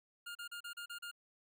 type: tone bursts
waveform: 25% pulse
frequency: 1412 Hz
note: F6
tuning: 19 cents sharp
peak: -40 dBFS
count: 7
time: 0.26-1.114 s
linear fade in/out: 10 ms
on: 92 ms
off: 35 ms
effects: none